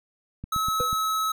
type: click train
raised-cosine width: 5 ms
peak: -22 dBFS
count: 5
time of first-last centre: 0.44-0.93 s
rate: 8.17 Hz
type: tone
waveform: square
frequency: 1291 Hz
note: E6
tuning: 37 cents flat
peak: -24 dBFS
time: 0.52-1.32 s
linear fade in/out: 5 ms
type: tone with exponential decay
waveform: triangle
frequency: 493.9 Hz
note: B4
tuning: in tune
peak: -22 dBFS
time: 0.8-0.96 s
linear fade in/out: 0 ms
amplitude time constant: 34 ms
effects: none